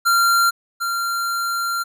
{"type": "tone pair in turn", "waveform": "square", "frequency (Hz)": [1380, 1380], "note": ["F6", "F6"], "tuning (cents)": [-21, -21], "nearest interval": "unison", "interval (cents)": 0, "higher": "neither", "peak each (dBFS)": [-14, -21], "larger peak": "first", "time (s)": [[0.05, 0.51], [0.8, 1.84]], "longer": "second", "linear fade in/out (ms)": 20, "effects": []}